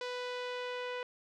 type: tone with low-pass filter sweep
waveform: sawtooth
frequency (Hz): 495.5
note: B4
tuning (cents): +6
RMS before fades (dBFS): -39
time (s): 0.01-1.03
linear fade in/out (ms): 2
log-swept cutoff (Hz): 4400 to 2800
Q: 1.5
effects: none